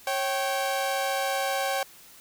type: tone pair together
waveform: sawtooth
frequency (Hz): 548 / 775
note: C#5 / G5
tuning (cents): -20 / -20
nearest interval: tritone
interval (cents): 600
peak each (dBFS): -25 / -24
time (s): 0.07-1.83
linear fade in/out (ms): 2
effects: white hiss -51 dBFS RMS until 2.2 s